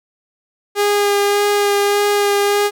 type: tone with vibrato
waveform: sawtooth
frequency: 407.6 Hz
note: G#4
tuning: 32 cents flat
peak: -9 dBFS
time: 0.75-2.71 s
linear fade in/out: 50 ms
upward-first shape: sine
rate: 1.7 Hz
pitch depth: 13 cents each way
effects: none